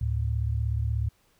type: tone pair together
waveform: sine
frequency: 73.42 / 110 Hz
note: D2 / A2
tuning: 0 / 0 cents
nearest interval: perfect fifth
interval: 700 cents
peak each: -27 dBFS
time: 0.01-1.09 s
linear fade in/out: 5 ms
effects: pink hiss -66 dBFS RMS until 1.39 s